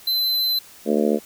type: tone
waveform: square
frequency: 4053 Hz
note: B7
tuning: 44 cents sharp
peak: -19 dBFS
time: 0.07-0.59 s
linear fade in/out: 5 ms
type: harmonic tone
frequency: 74.4 Hz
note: D2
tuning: 23 cents sharp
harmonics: 3 / 4 / 5 / 6 / 7 / 8 / 9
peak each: -21 / -25 / -24 / -23 / -25 / -29 / -31 dBFS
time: 0.85-1.2 s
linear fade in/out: 50 ms
effects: white hiss -46 dBFS RMS until 1.25 s